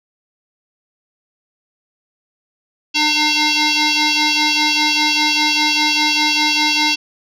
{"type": "tone with frequency modulation", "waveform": "sine", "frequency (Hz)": 910, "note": "A#5", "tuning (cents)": -42, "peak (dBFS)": -11, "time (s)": [2.94, 6.96], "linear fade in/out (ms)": 20, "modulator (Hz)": 605, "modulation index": 7.4, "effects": ["tanh soft clip ceiling -10 dBFS"]}